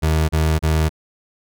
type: tone bursts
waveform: 30% pulse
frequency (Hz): 78.7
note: D#2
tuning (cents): +20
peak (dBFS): -12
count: 3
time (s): 0.02-0.894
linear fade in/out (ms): 20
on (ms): 270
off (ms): 32
effects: none